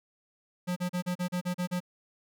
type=tone bursts; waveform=square; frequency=179 Hz; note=F3; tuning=43 cents sharp; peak=-29 dBFS; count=9; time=0.67-1.804 s; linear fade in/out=20 ms; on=94 ms; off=36 ms; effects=none